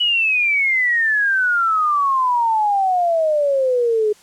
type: exponential sweep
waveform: sine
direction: down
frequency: 2960 to 415.3 Hz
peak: -14 dBFS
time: 0-4.13 s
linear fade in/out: 10 ms
effects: white hiss -49 dBFS RMS until 4.22 s + low-pass 9000 Hz 12 dB/octave